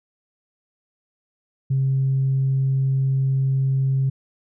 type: tone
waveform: sine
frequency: 134.2 Hz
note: C3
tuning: 44 cents sharp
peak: -16 dBFS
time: 1.7-4.1 s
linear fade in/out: 10 ms
effects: tanh soft clip ceiling -13 dBFS